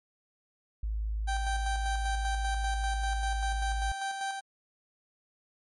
sine tone, 53.4 Hz, G#1, 49 cents sharp, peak -29 dBFS, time 0.83-3.92 s, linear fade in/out 5 ms
30% pulse tone with tremolo, 782 Hz, G5, 4 cents flat, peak -28 dBFS, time 1.27-4.41 s, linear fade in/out 20 ms, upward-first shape square, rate 5.1 Hz, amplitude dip 40%
effects MP3 48 kbps

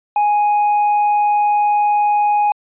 triangle tone, 830.6 Hz, G#5, in tune, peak -10 dBFS, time 0.16-2.52 s, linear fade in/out 2 ms, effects resampled to 8000 Hz

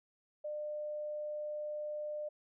sine tone, 600 Hz, D5, 37 cents sharp, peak -37 dBFS, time 0.44-2.29 s, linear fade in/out 10 ms, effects none

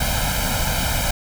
pink noise with comb filter, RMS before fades -21 dBFS, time 0-1.11 s, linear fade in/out 5 ms, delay 1.3 ms, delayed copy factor +0.85, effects none

